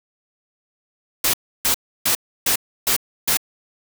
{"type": "noise bursts", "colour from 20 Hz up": "white", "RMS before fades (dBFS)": -18, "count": 6, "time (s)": [1.24, 3.372], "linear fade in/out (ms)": 5, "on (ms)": 97, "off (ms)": 310, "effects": []}